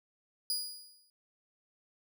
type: tone with exponential decay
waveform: sawtooth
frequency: 4900 Hz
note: D#8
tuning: 27 cents flat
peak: -28 dBFS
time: 0.5-1.1 s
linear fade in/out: 1 ms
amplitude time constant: 130 ms
effects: none